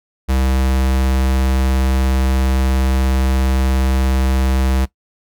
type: tone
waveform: square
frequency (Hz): 65.5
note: C2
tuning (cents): +2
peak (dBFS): -14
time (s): 0.28-4.86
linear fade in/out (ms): 20
effects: noise-tail reverb RT60 0.1 s tail -18 dB re dry